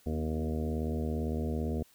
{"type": "harmonic tone with a mistuned harmonic", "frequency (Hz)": 77.78, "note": "D#2", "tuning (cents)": 0, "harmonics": [1, 2, 3, 4, 5, 6, 7, 8, 9], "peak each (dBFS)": [-33, -39, -35, -44, -41, -41, -48, -47, -48], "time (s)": [0.06, 1.83], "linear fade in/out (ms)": 5, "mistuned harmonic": 3, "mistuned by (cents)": 29, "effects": ["white hiss -63 dBFS RMS until 1.94 s"]}